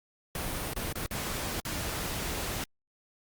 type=noise with dropouts; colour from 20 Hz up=pink; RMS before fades=-34 dBFS; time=0.35-2.64 s; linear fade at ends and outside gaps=2 ms; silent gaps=0.735-0.762 / 0.927-0.955 / 1.063-1.109 / 1.602-1.65 s; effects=Opus 48 kbps